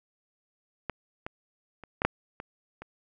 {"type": "clicks", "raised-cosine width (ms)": 0.5, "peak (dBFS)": [-16, -20, -29, -14, -6, -23, -26], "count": 7, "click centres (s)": [0.897, 1.265, 1.837, 2.019, 2.05, 2.401, 2.82], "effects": []}